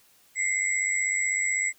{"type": "tone cluster", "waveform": "sine", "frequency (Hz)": [2024, 2120, 7770], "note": ["B6", "C7", "B8"], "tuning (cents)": [42, 22, -29], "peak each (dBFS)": -28, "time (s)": [0.35, 1.73], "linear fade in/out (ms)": 50, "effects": ["white hiss -60 dBFS RMS until 1.78 s"]}